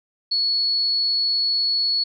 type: tone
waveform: sine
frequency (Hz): 4388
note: C#8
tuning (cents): -18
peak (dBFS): -18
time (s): 0.31-2.04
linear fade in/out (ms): 10
effects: none